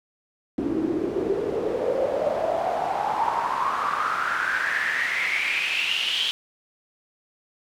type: noise with band-pass filter sweep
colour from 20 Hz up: pink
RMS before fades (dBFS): -25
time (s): 0.58-6.31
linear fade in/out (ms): 0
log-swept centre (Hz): 290 to 3300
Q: 7.7
effects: none